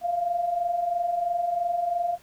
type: tone pair together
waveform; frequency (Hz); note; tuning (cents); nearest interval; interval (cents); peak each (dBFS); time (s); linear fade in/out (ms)
sine; 675.5 / 698.5; E5 / F5; +42 / 0; minor second; 58; -31 / -24; 0.01-2.18; 50
effects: pink hiss -56 dBFS RMS until 2.22 s